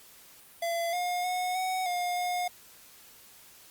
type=tone with pitch steps; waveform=square; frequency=678 / 714 / 728 / 746 / 712 / 716 Hz; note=E5 / F5 / F#5 / F#5 / F5 / F5; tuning=+49 / +38 / -28 / +14 / +33 / +43 cents; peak=-29 dBFS; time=0.62-2.48 s; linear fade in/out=5 ms; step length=310 ms; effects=white hiss -54 dBFS RMS until 3.7 s + Opus 48 kbps